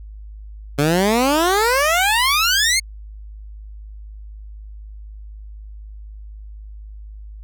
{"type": "exponential sweep", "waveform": "15% pulse", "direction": "up", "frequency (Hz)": [139.1, 2200], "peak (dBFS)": -8, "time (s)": [0.78, 2.8], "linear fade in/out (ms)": 10, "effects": ["added 52 Hz sine -33 dBFS peak until 7.43 s"]}